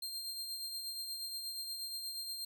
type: tone with tremolo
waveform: sawtooth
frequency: 4186 Hz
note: C8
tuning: in tune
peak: -35 dBFS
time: 0.02-2.45 s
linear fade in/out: 5 ms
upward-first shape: triangle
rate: 8.4 Hz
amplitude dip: 45%
effects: none